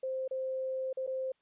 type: tone with dropouts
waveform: sine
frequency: 523.3 Hz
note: C5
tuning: in tune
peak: -32 dBFS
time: 0.03-1.32 s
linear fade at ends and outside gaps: 5 ms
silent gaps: 0.279-0.31 / 0.93-0.971 / 1.066-1.074 s
effects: white hiss -75 dBFS RMS until 1.41 s + resampled to 8000 Hz